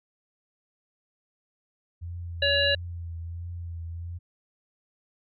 sine tone with vibrato, 85.1 Hz, F2, 44 cents flat, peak -33 dBFS, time 2.01-4.19 s, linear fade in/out 20 ms, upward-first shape triangle, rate 1.5 Hz, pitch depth 42 cents each way
harmonic tone, 564 Hz, C#5, 30 cents sharp, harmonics 1 / 3 / 5 / 7, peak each -26 / -26 / -26 / -26 dBFS, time 2.42-2.75 s, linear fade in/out 5 ms
effects none

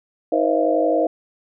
sine tone cluster, 317 / 483.3 / 535 / 634 / 685 Hz, D#4 / B4 / C5 / D#5 / F5, +32 / -38 / +38 / +32 / -34 cents, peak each -22 dBFS, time 0.32-1.07 s, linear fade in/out 5 ms, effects none

